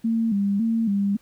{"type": "tone with vibrato", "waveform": "sine", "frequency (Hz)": 213, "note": "G#3", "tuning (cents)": 44, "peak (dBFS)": -19, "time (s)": [0.04, 1.17], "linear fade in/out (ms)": 10, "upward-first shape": "square", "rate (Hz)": 1.8, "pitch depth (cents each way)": 110, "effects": ["pink hiss -59 dBFS RMS until 1.21 s"]}